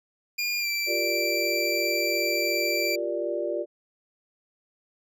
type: tone with pitch glide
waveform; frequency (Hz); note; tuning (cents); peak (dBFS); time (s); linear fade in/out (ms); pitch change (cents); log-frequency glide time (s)
25% pulse; 2415 to 2342; D7 to D7; +48 to -5; -22; 0.38-2.96; 10; -53; 0.59-0.68
type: chord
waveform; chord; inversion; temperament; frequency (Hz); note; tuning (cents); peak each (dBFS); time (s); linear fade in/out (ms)
sine; G minor seventh; third; equal; 349.2 / 392 / 466.2 / 587.3; F4 / G4 / Bb4 / D5; 0 / 0 / 0 / 0; -31 / -34 / -34 / -29; 0.86-3.66; 50
effects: none